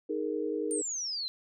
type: chord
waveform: sine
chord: D# suspended fourth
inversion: none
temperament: equal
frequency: 311.1 / 415.3 / 466.2 Hz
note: D#4 / G#4 / A#4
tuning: 0 / 0 / 0 cents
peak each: -34 dBFS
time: 0.09-0.82 s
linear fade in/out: 10 ms
type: exponential sweep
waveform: sine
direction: down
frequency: 9040 to 4000 Hz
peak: -32 dBFS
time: 0.71-1.28 s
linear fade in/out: 0 ms
effects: none